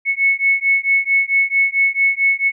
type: beating tone pair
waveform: sine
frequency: 2200 / 2204.5 Hz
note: C#7 / C#7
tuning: -14 / -10 cents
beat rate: 4.5 Hz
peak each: -16 dBFS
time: 0.05-2.52 s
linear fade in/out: 50 ms
effects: none